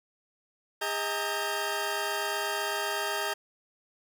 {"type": "tone cluster", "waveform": "20% pulse", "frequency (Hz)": [407.3, 635, 914, 1593], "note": ["G#4", "D#5", "A#5", "G6"], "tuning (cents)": [-34, 35, -34, 27], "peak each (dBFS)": -30, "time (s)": [0.81, 3.34], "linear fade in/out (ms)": 10, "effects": []}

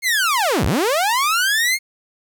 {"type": "linear two-way sweep", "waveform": "sawtooth", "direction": "down then up", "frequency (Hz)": [2179, 45.71, 2179], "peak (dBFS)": -12, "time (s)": [0.02, 1.79], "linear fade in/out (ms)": 50, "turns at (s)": 0.65, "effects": ["9-bit"]}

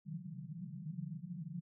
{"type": "band-pass noise", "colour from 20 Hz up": "pink", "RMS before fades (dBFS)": -45, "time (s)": [0.05, 1.61], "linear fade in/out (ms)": 20, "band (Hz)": [140, 190], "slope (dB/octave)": 96, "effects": []}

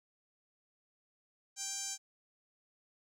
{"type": "tone with band-pass filter", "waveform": "sawtooth", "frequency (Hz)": 787, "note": "G5", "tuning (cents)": 7, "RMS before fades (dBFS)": -40, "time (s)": [1.56, 1.98], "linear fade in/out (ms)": 50, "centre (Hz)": 6700, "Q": 5.1, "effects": []}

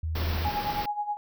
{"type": "tone", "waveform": "sine", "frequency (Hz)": 80.1, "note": "E2", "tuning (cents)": -49, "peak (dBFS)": -27, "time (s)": [0.03, 0.49], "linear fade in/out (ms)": 5}
{"type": "band-stop noise", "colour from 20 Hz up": "pink", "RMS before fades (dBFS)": -34, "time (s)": [0.15, 0.86], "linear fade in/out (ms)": 5, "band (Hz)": [5600, 13000], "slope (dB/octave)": 96}
{"type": "tone with tremolo", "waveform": "sine", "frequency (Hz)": 830.6, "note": "G#5", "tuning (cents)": 0, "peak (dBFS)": -25, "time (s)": [0.45, 1.17], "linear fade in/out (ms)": 0, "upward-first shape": "sine", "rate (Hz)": 9.5, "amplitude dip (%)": 75}
{"effects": []}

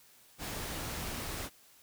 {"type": "noise", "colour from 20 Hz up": "pink", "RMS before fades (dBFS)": -39, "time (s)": [0.38, 1.5], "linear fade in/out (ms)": 50, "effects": ["white hiss -61 dBFS RMS until 1.82 s"]}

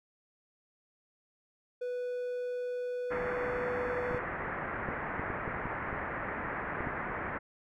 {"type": "tone", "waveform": "triangle", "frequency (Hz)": 493.9, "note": "B4", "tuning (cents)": 0, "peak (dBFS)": -31, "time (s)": [1.81, 4.19], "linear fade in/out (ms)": 10}
{"type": "low-pass noise", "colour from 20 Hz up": "white", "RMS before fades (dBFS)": -37, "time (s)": [3.1, 7.39], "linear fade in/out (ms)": 20, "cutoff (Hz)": 2000, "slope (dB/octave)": 48}
{"type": "clicks", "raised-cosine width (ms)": 3, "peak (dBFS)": -25, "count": 10, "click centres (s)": [4.111, 4.147, 4.888, 5.196, 5.303, 5.478, 5.656, 5.929, 6.806, 6.872]}
{"effects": []}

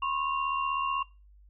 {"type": "tone cluster", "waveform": "sine", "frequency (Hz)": [1012, 1088, 2775], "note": ["B5", "C#6", "F7"], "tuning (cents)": [42, -33, -12], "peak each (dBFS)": [-36, -29, -35], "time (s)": [0.02, 1.03], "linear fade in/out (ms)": 5, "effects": ["noise-tail reverb RT60 0.3 s tail -21 dB re dry", "added 50 Hz sine -53 dBFS peak until 1.49 s"]}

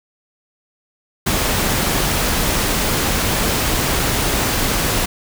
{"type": "noise", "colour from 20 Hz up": "pink", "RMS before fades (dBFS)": -18, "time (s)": [1.26, 5.06], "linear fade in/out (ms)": 10, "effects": []}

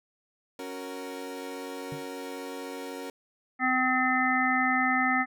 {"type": "chord", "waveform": "30% pulse", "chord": "F# major", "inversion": "second", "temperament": "equal", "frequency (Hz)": [277.2, 370, 466.2], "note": ["C#4", "F#4", "A#4"], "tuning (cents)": [0, 0, 0], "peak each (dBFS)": [-37, -40, -37], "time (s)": [0.59, 3.1], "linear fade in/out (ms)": 2}
{"type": "tone with exponential decay", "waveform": "sine", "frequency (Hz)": 146.83, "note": "D3", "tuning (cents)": 0, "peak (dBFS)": -32, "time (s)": [1.92, 2.08], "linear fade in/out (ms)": 2, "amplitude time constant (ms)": 33}
{"type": "harmonic tone", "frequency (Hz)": 256.4, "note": "C4", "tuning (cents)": -35, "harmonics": [1, 3, 5, 7, 8], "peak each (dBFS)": [-29, -29, -29, -29, -29], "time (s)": [3.59, 5.26], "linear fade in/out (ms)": 50}
{"effects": []}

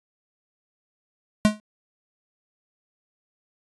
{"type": "tone with exponential decay", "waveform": "square", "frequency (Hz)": 212.3, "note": "G#3", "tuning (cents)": 38, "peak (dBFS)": -11, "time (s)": [1.45, 1.6], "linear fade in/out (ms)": 0, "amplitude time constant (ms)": 31, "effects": ["resampled to 24000 Hz"]}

